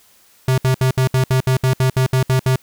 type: tone bursts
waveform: square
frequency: 130 Hz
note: C3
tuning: 11 cents flat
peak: -13 dBFS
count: 13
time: 0.48-2.559 s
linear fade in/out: 2 ms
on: 99 ms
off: 66 ms
effects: white hiss -52 dBFS RMS until 2.62 s